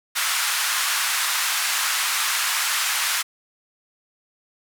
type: band-pass noise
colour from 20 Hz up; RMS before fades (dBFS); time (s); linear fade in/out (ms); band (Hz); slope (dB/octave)
pink; -23; 0.15-3.23; 20; 1100 to 14000; 24
effects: none